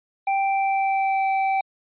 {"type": "tone with pitch glide", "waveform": "square", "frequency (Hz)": [784, 774.1], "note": ["G5", "G5"], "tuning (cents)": [0, -22], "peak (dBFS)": -20, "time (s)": [0.27, 1.61], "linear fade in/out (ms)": 5, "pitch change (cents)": -22, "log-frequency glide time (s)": [0.39, 1.28], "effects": ["resampled to 8000 Hz"]}